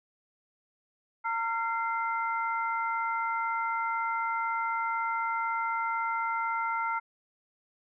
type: tone cluster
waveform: sine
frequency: 914 / 1372 / 2084 Hz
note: A#5 / F6 / C7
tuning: -34 / -31 / -7 cents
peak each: -31 / -31 / -37 dBFS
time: 1.24-7 s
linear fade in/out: 20 ms
effects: none